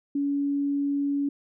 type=tone; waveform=sine; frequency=282.9 Hz; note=C#4; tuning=35 cents sharp; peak=-23 dBFS; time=0.15-1.29 s; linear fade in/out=5 ms; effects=none